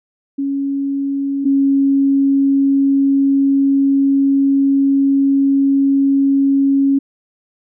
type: tone pair in turn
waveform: sine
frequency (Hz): 277.2 / 275.3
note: C#4 / C#4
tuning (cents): 0 / -12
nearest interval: unison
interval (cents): 12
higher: first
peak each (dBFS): -16 / -10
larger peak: second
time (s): 0.38-1.45 / 1.45-6.99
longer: second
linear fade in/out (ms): 10
effects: none